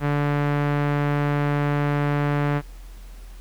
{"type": "tone with low-pass filter", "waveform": "sawtooth", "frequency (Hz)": 145.1, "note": "D3", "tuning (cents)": -21, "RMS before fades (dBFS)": -22, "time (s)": [0, 2.62], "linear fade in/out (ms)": 50, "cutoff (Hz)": 1900, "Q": 1.2, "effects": ["added 42 Hz sine -37 dBFS peak until 3.4 s", "pink hiss -52 dBFS RMS until 3.4 s"]}